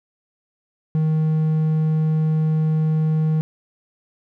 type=tone; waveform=triangle; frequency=156.8 Hz; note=D#3; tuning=14 cents sharp; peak=-14 dBFS; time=0.95-3.41 s; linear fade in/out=0 ms; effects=none